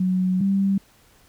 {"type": "tone pair in turn", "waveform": "sine", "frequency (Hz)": [184.7, 195.68], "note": ["F#3", "G3"], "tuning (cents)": [-3, -3], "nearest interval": "minor second", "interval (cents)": 100, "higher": "second", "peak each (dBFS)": [-18, -17], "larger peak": "second", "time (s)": [[0, 0.41], [0.41, 0.78]], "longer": "first", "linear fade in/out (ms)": 5, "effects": ["pink hiss -56 dBFS RMS until 1.28 s"]}